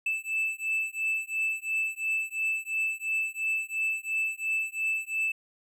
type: beating tone pair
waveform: triangle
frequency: 2633 / 2635.9 Hz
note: E7 / E7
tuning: -3 / -1 cents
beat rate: 2.9 Hz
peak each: -29 dBFS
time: 0.06-5.32 s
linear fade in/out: 5 ms
effects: none